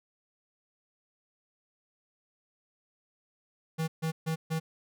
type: tone bursts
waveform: square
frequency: 160.6 Hz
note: E3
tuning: 45 cents flat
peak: -29 dBFS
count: 4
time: 3.78-4.6 s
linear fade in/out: 20 ms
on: 100 ms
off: 140 ms
effects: none